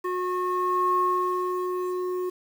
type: tone with low-pass filter sweep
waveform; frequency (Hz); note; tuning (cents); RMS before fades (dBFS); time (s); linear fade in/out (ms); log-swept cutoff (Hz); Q
square; 363.1; F#4; -33; -26; 0.04-2.3; 10; 1400 to 760; 7.2
effects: 8-bit